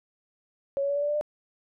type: tone with pitch steps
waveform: sine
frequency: 554.4 / 561.5 / 568.7 / 575.9 / 583.3 / 590.8 / 598.3 Hz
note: C#5 / C#5 / C#5 / D5 / D5 / D5 / D5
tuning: 0 / +22 / +44 / -34 / -12 / +10 / +32 cents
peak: -24 dBFS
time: 0.77-1.211 s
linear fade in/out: 0 ms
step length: 63 ms
effects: none